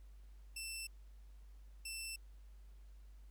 15% pulse tone bursts at uneven times, 2676 Hz, E7, 25 cents sharp, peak -36 dBFS, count 2, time 0.56-0.87 / 1.85-2.16 s, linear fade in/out 5 ms, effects added 50 Hz sine -54 dBFS peak until 3.3 s + pink hiss -75 dBFS RMS until 3.3 s

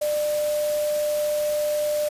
sine tone in noise, 598 Hz, D5, 31 cents sharp, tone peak -21 dBFS, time 0.01-2.09 s, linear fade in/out 10 ms, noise white, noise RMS -35 dBFS, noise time 0.01-2.09 s, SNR +11 dB, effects resampled to 32000 Hz

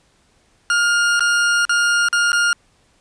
40% pulse tone with dropouts, 1414 Hz, F6, 21 cents sharp, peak -13 dBFS, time 0.7-2.53 s, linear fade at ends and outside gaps 1 ms, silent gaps 1.195-1.206 / 1.652-1.694 / 2.086-2.128 / 2.319-2.33 s, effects pink hiss -58 dBFS RMS until 3 s + resampled to 22050 Hz

